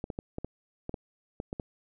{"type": "clicks", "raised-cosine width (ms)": 2, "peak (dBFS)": -21, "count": 10, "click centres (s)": [0.041, 0.102, 0.189, 0.384, 0.446, 0.894, 0.942, 1.401, 1.529, 1.598], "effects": []}